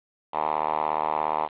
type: tone with band-pass filter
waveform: 5% pulse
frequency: 77.1 Hz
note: D#2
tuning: 15 cents flat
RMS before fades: -26 dBFS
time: 0.32-1.49 s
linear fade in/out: 50 ms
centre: 930 Hz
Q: 3.7
effects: resampled to 8000 Hz + 7-bit